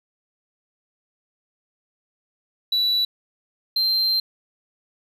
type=tone pair in turn; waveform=sine; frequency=3944 / 4140 Hz; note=B7 / C8; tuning=-3 / -19 cents; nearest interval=minor second; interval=84 cents; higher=second; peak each=-15 dBFS; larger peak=neither; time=2.72-3.05 / 3.76-4.2 s; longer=second; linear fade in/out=5 ms; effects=tanh soft clip ceiling -17 dBFS + 9-bit